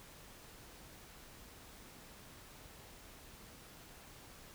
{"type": "silence", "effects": ["pink hiss -56 dBFS RMS until 4.54 s"]}